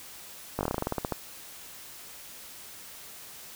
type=slowing click train; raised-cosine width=1 ms; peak=-14 dBFS; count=14; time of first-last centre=0.59-1.123 s; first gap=19 ms; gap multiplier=1.12; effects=white hiss -46 dBFS RMS until 3.55 s